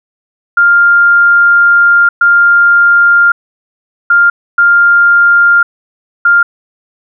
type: tone bursts at uneven times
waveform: sine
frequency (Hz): 1400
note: F6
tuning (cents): +4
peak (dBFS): -3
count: 5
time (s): 0.57-2.09 / 2.21-3.32 / 4.1-4.3 / 4.58-5.63 / 6.25-6.43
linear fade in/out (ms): 5
effects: none